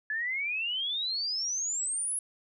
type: exponential sweep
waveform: sine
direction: up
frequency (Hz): 1702 to 10740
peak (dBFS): -29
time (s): 0.1-2.19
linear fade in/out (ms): 2
effects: none